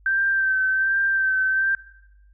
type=tone with vibrato; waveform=sine; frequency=1559 Hz; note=G6; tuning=10 cents flat; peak=-18 dBFS; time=0.06-1.75 s; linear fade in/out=2 ms; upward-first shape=sine; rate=1.3 Hz; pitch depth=28 cents each way; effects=noise-tail reverb RT60 0.9 s tail -20 dB re dry + added 50 Hz sine -50 dBFS peak until 2.33 s